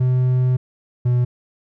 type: tone pair in turn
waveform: triangle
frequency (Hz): 127.1 / 123.13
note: C3 / B2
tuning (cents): -50 / -5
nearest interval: minor second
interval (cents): 55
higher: first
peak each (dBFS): -12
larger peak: neither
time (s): 0-0.57 / 1.05-1.25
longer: first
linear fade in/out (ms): 10
effects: none